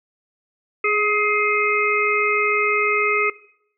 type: harmonic tone with a mistuned harmonic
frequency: 421.1 Hz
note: G#4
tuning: 24 cents sharp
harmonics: 1 / 3 / 5 / 6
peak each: -22 / -22 / -22 / -22 dBFS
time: 0.84-3.3 s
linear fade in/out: 5 ms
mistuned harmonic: 1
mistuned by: -17 cents
effects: noise-tail reverb RT60 0.7 s tail -19 dB re dry